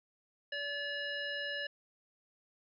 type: harmonic tone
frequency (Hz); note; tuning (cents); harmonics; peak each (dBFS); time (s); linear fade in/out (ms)
575; D5; -37; 1 / 3 / 5 / 7 / 9; -43 / -38 / -42 / -49 / -51; 0.52-1.67; 5
effects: none